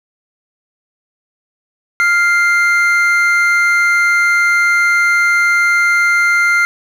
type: tone pair together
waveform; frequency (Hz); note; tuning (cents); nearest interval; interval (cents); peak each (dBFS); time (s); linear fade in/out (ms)
triangle; 1399.8 / 2093; F6 / C7; +4 / 0; perfect fifth; 696; -10 / -11; 2-6.65; 0
effects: 7-bit